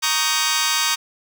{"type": "chord", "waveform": "10% pulse", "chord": "Eb dominant seventh", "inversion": "second", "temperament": "just", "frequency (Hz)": [933.4, 1120.1, 1244.5, 1555.6], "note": ["Bb5", "Db6", "Eb6", "G6"], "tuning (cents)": [2, 18, 0, -14], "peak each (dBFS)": -16, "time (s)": [0.02, 0.96], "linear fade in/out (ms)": 20, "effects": []}